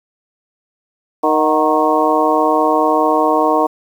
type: harmonic tone with a mistuned harmonic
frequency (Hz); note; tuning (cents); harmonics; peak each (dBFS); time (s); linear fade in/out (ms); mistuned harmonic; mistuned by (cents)
155.56; D#3; 0; 2 / 3 / 4 / 5 / 6 / 7; -18 / -18 / -18 / -18 / -18 / -18; 1.23-3.67; 10; 5; -69
effects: 7-bit